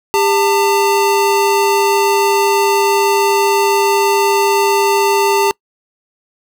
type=tone pair together; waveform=square; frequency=399.6 / 897 Hz; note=G4 / A5; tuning=+33 / +33 cents; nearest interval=octave + major second; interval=1400 cents; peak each=-14 dBFS; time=0.14-5.51 s; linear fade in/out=0 ms; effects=noise-tail reverb RT60 0.1 s tail -25 dB re dry